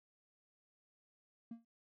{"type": "tone with exponential decay", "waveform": "triangle", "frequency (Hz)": 230.8, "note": "A#3", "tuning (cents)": -17, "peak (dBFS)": -38, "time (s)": [1.51, 1.65], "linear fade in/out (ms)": 5, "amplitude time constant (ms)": 30, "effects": ["tanh soft clip ceiling -38 dBFS"]}